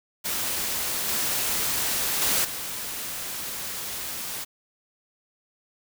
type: noise with level steps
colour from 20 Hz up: white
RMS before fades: -28 / -26 / -23 / -33 dBFS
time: 0.24-4.45 s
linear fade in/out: 20 ms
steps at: 1.08 / 2.21 / 2.44 s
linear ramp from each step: 10 ms
effects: none